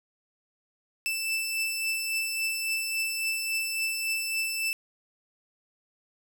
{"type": "beating tone pair", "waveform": "sawtooth", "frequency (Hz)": [2644, 2647.6], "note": ["E7", "E7"], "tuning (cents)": [5, 7], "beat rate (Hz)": 3.6, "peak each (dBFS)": [-33, -25], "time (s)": [1.06, 4.73], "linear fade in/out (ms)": 0, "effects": []}